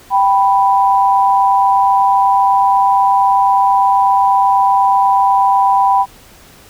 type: tone pair together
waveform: sine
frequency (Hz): 784 / 987.8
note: G5 / B5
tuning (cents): 0 / 0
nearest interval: major third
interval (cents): 400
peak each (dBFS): -11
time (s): 0.1-6.06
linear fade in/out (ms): 50
effects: pink hiss -42 dBFS RMS until 6.69 s